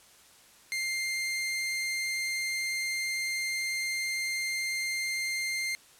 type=tone; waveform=sawtooth; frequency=2103 Hz; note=C7; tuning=8 cents sharp; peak=-26 dBFS; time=0.72-5.75 s; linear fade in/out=0 ms; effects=white hiss -57 dBFS RMS until 5.99 s + low-pass 11000 Hz 12 dB/octave